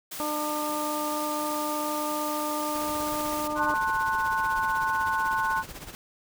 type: high-pass noise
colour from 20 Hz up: white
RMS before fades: -37 dBFS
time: 0.11-3.48 s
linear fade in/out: 10 ms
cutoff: 120 Hz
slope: 96 dB/octave
type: harmonic tone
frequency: 300.7 Hz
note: D4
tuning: 41 cents sharp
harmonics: 1 / 2 / 3 / 4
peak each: -33 / -33 / -33 / -33 dBFS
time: 0.2-3.74 s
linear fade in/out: 0 ms
type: noise with tremolo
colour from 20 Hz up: pink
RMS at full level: -39 dBFS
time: 2.75-5.95 s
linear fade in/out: 0 ms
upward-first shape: sine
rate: 16 Hz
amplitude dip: 65%
type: chord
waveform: sine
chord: F# diminished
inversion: first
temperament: just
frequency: 888 / 1065.6 / 1480 Hz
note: A5 / C6 / F#6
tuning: +16 / +31 / 0 cents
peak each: -28 dBFS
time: 3.55-5.64 s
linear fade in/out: 50 ms
effects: none